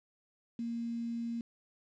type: tone with quantisation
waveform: sine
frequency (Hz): 233.1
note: A#3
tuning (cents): 0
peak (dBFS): -34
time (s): 0.59-1.41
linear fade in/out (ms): 2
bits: 9
effects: low-pass 4000 Hz 12 dB/octave